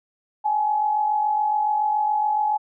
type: tone pair together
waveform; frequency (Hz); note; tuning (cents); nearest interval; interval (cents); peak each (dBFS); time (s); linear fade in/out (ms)
sine; 801.9 / 849; G5 / G#5; +39 / +38; minor second; 99; -28 / -19; 0.44-2.58; 20
effects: none